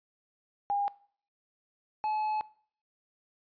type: tone pair in turn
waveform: sine / triangle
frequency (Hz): 810 / 857.1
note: G#5 / A5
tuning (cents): -43 / -46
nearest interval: minor second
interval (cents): 97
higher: second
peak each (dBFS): -26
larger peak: neither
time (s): 0.7-0.88 / 2.04-2.41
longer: second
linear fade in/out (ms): 0
effects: noise-tail reverb RT60 0.5 s tail -21 dB re dry + resampled to 11025 Hz